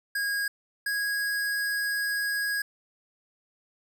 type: tone pair in turn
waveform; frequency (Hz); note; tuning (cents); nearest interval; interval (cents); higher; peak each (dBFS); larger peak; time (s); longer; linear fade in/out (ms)
square; 1638 / 1651.3; G#6 / G#6; -24 / -10; unison; 14; second; -27; neither; 0.15-0.48 / 0.86-2.62; second; 5
effects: none